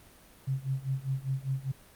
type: tone with tremolo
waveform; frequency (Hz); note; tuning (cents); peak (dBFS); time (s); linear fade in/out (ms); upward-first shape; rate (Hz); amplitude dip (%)
sine; 134.1; C3; +43; -26; 0.47-1.72; 10; sine; 5; 90
effects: pink hiss -56 dBFS RMS until 1.95 s + Opus 32 kbps